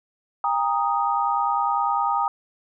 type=chord; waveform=sine; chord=Eb major; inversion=first; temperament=equal with one note detuned; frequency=802.3 / 932.3 / 1244.5 Hz; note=G5 / Bb5 / Eb6; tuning=+40 / 0 / 0 cents; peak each=-24 dBFS; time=0.44-2.28 s; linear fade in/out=2 ms; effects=none